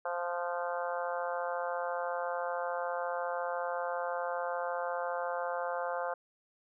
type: harmonic tone with a mistuned harmonic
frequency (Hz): 174.61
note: F3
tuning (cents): 0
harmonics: 3 / 4 / 5 / 6 / 7 / 8 / 9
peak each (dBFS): -36 / -38 / -40 / -42 / -43 / -44 / -45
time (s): 0.05-6.14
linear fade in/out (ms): 5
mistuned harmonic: 9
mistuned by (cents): -31
effects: none